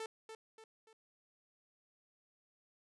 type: tone with echo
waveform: sawtooth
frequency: 442.6 Hz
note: A4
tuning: 10 cents sharp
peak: -37 dBFS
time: 0-0.06 s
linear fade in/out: 2 ms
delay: 290 ms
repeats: 3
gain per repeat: -7 dB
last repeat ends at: 0.93 s
effects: resampled to 24000 Hz